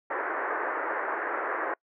white band-pass noise, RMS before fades -31 dBFS, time 0.1-1.74 s, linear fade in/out 5 ms, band 320 to 1800 Hz, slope 48 dB/octave, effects noise-tail reverb RT60 0.1 s tail -26 dB re dry

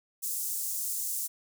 pink high-pass noise, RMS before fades -33 dBFS, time 0.22-1.28 s, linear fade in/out 20 ms, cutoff 7200 Hz, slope 24 dB/octave, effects none

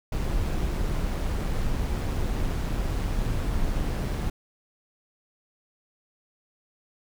brown noise with amplitude modulation, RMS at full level -25 dBFS, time 0.12-4.3 s, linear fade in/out 5 ms, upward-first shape sine, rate 147 Hz, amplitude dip 30%, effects none

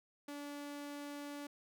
sawtooth tone, 288.5 Hz, D4, 31 cents flat, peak -40 dBFS, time 0.28-1.47 s, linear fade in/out 5 ms, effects none

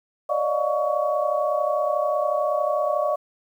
sine tone cluster, 564 / 598 / 629 / 709 / 1124 Hz, C#5 / D5 / D#5 / F5 / C#6, +30 / +31 / +19 / +26 / +24 cents, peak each -30 / -23 / -29 / -28 / -27 dBFS, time 0.29-3.16 s, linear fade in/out 10 ms, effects 9-bit

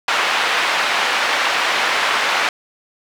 pink band-pass noise, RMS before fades -18 dBFS, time 0.08-2.49 s, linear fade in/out 2 ms, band 960 to 3100 Hz, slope 12 dB/octave, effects none

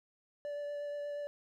triangle tone with vibrato, 581 Hz, D5, 19 cents flat, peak -35 dBFS, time 0.45-1.27 s, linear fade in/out 0 ms, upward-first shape triangle, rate 8.4 Hz, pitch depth 12 cents each way, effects none

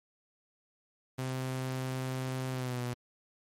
sawtooth tone with pitch glide, 130 to 122.7 Hz, C3 to B2, -11 to -11 cents, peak -29 dBFS, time 1.18-2.94 s, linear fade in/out 10 ms, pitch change -100 cents, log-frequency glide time 2.52-2.82 s, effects MP3 64 kbps

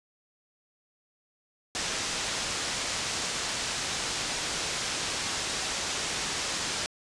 white low-pass noise, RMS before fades -32 dBFS, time 1.75-6.86 s, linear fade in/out 0 ms, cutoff 7300 Hz, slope 24 dB/octave, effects resampled to 24000 Hz

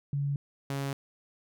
sine / sawtooth tone pair in turn, 141.5 / 138.35 Hz, C#3 / C#3, +36 / -3 cents, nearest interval unison, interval 39 cents, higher first, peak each -27 dBFS, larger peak neither, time 0.13-0.36 / 0.7-0.93 s, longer neither, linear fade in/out 2 ms, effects none

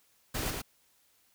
pink noise with echo, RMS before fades -34 dBFS, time 0.34-0.51 s, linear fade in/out 10 ms, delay 110 ms, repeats 1, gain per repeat -3 dB, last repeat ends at 0.62 s, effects white hiss -68 dBFS RMS until 1.34 s

